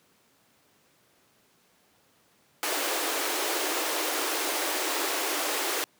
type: high-pass noise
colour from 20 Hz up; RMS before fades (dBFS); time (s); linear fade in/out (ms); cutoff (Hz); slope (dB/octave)
pink; -29; 2.63-5.84; 0; 290; 96
effects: pink hiss -64 dBFS RMS until 5.99 s + high-pass 150 Hz 12 dB/octave